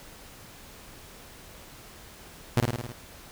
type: tone with echo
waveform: sawtooth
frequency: 120 Hz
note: B2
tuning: 49 cents flat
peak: -15 dBFS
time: 2.57-2.6 s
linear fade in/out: 0 ms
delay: 53 ms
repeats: 6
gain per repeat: -3 dB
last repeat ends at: 2.918 s
effects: pink hiss -48 dBFS RMS until 3.31 s